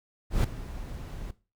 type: noise with ADSR envelope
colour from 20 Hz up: brown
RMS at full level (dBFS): -21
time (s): 0.3-1.31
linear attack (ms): 140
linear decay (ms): 6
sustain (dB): -17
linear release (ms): 5
effects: noise-tail reverb RT60 0.3 s tail -17 dB re dry